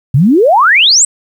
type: exponential sweep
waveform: sine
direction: up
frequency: 120.5 to 8372 Hz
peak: -4 dBFS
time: 0.14-1.05 s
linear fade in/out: 5 ms
effects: 7-bit